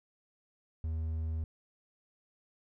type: tone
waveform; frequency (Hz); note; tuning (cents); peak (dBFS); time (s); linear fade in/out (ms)
triangle; 80; D#2; +49; -30; 0.84-1.44; 0
effects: none